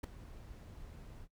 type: noise with ADSR envelope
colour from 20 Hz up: brown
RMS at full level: -31 dBFS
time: 0.03-1.28 s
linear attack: 12 ms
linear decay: 4 ms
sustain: -20 dB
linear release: 55 ms
effects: noise-tail reverb RT60 0.1 s tail -21 dB re dry